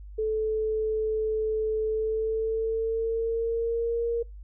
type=tone with pitch glide; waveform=sine; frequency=435.7 to 467 Hz; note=A4 to A#4; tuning=-17 to +3 cents; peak=-24 dBFS; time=0.18-4.23 s; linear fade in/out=10 ms; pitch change=+120 cents; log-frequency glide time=1.86-4.04 s; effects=noise-tail reverb RT60 0.2 s tail -25 dB re dry + added 50 Hz sine -40 dBFS peak until 4.43 s